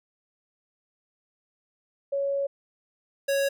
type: tone pair in turn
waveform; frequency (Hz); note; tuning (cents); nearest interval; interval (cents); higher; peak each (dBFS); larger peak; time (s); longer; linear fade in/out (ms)
sine / square; 557 / 554; C#5 / C#5; +8 / -1; unison; 9; first; -24 / -23; second; 2.12-2.47 / 3.28-3.49; first; 10
effects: none